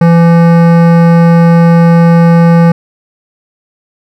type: tone with hard clipping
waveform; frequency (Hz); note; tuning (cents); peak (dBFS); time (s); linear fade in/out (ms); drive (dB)
sine; 168.6; E3; +39; -4; 0.01-2.72; 5; 16
effects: none